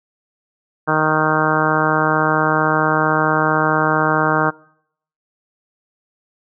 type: harmonic tone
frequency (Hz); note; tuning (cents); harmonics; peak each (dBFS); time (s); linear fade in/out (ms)
155.56; D#3; 0; 1 / 2 / 3 / 4 / 5 / 6 / 7 / 8 / 9 / 10; -23 / -23 / -23 / -23 / -23 / -23 / -23 / -23 / -23 / -23; 0.87-4.51; 20
effects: noise-tail reverb RT60 0.7 s tail -24 dB re dry